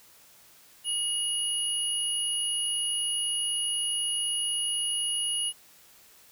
sine tone pair together, 2900 / 10376 Hz, F#7 / E9, -35 / -28 cents, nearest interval octave + minor seventh, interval 2207 cents, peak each -28 dBFS, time 0.84-5.53 s, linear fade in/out 50 ms, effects tanh soft clip ceiling -21 dBFS + white hiss -56 dBFS RMS until 6.31 s

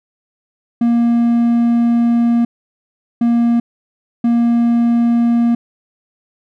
triangle tone bursts at uneven times, 235.3 Hz, A#3, 16 cents sharp, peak -8 dBFS, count 3, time 0.81-2.45 / 3.21-3.6 / 4.24-5.55 s, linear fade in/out 5 ms, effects none

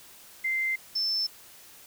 sine tone pair in turn, 2083 / 5298 Hz, C7 / E8, -8 / +8 cents, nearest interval octave + major third, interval 1616 cents, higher second, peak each -25 dBFS, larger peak neither, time 0.44-0.76 / 0.95-1.27 s, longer neither, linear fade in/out 10 ms, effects white hiss -51 dBFS RMS until 1.86 s

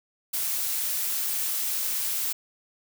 blue noise, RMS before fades -28 dBFS, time 0.33-2.33 s, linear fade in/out 10 ms, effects none

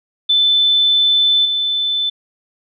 sine tone with level steps, 3520 Hz, A7, in tune, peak -10 / -15 dBFS, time 0.29-2.1 s, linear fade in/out 10 ms, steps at 1.45 s, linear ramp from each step 5 ms, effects none

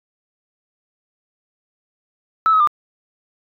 sine tone with pitch steps, 1309 / 1276 / 1198 Hz, E6 / D#6 / D6, -13 / +43 / +34 cents, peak -10 dBFS, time 2.46-2.673 s, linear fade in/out 0 ms, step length 71 ms, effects tanh soft clip ceiling -6 dBFS

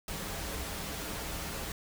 pink noise with comb filter, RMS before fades -38 dBFS, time 0.08-1.72 s, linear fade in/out 2 ms, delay 8.2 ms, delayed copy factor -0.5, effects none

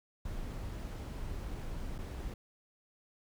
brown noise with dropouts, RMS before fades -40 dBFS, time 0.25-2.34 s, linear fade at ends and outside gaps 5 ms, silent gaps 1.982-1.986 s, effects none

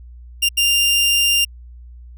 sawtooth tone bursts at uneven times, 2794 Hz, F7, in tune, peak -10 dBFS, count 2, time 0.42-0.49 / 0.57-1.45 s, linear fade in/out 10 ms, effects added 60 Hz sine -36 dBFS peak until 2.17 s

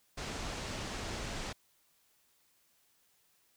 pink low-pass noise, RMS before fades -40 dBFS, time 0.17-1.53 s, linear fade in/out 10 ms, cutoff 7500 Hz, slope 24 dB/octave, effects white hiss -71 dBFS RMS until 3.56 s

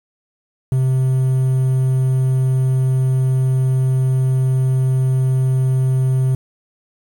triangle tone, 130.5 Hz, C3, 4 cents flat, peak -11 dBFS, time 0.72-6.35 s, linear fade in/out 2 ms, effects 7-bit

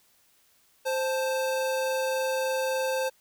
square tone pair together, 523.3 / 880 Hz, C5 / A5, 0 / 0 cents, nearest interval major sixth, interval 900 cents, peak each -27 / -34 dBFS, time 0.85-3.1 s, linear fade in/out 20 ms, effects white hiss -64 dBFS RMS until 3.2 s

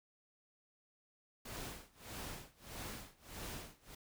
pink noise with tremolo, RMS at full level -45 dBFS, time 1.45-3.95 s, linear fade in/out 5 ms, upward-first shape sine, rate 1.6 Hz, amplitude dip 95%, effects none

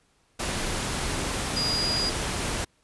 sine tone in noise, 4874 Hz, D#8, 37 cents flat, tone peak -25 dBFS, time 1.56-2.1 s, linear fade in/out 10 ms, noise pink, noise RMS -29 dBFS, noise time 0.39-2.65 s, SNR +1 dB, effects pink hiss -66 dBFS RMS until 2.83 s + resampled to 24000 Hz

